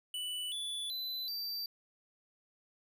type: tone with pitch steps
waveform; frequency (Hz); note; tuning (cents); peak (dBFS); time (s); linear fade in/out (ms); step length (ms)
square; 2972 / 3454 / 4013 / 4664; F#7 / A7 / B7 / D8; +7 / -33 / +27 / -13; -37; 0.14-1.66; 2; 380
effects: none